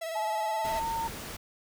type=tone with vibrato; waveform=45% pulse; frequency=654 Hz; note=E5; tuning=14 cents flat; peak=-33 dBFS; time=0.01-0.8 s; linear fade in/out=10 ms; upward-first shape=square; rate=19 Hz; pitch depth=32 cents each way
type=tone with pitch glide; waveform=sine; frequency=859 to 910.1 Hz; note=A5 to A#5; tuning=-42 to -42 cents; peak=-29 dBFS; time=0.15-1.08 s; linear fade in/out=10 ms; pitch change=+100 cents; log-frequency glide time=0.46-0.86 s
type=noise; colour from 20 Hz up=pink; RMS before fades=-40 dBFS; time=0.64-1.37 s; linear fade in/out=10 ms
effects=none